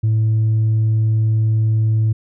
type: tone with tanh clipping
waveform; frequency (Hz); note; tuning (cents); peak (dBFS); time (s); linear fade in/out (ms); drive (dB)
triangle; 110; A2; 0; -13; 0.03-2.13; 10; 6
effects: none